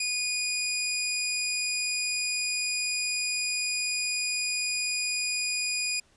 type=tone; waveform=15% pulse; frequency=2461 Hz; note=D#7; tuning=20 cents flat; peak=-20 dBFS; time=0-6 s; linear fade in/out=5 ms; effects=pink hiss -63 dBFS RMS until 6.16 s + resampled to 22050 Hz